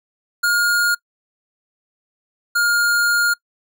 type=tone pair in turn; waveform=square; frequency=1423 / 1416.2 Hz; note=F6 / F6; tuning=+32 / +24 cents; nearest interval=unison; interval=8 cents; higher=first; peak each=-15 dBFS; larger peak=neither; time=0.43-0.95 / 2.55-3.34 s; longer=second; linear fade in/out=10 ms; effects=noise-tail reverb RT60 0.1 s tail -25 dB re dry